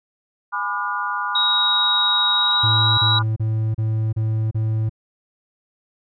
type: chord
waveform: sine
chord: G# diminished seventh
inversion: none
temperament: just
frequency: 830.6 / 996.7 / 1196.1 / 1435.3 Hz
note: G#5 / B5 / D6 / F6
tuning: 0 / +16 / +31 / +47 cents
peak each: -31 / -26 / -26 / -26 dBFS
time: 0.52-3.23 s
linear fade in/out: 20 ms
type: tone with pitch glide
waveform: sine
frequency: 3803 to 3872 Hz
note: A#7 to B7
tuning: +34 to -35 cents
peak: -16 dBFS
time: 1.35-3.19 s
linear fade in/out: 5 ms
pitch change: +31 cents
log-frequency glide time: 2.34-3.08 s
type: tone bursts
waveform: triangle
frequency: 110 Hz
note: A2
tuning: in tune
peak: -16 dBFS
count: 6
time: 2.63-4.895 s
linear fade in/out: 10 ms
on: 350 ms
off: 33 ms
effects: none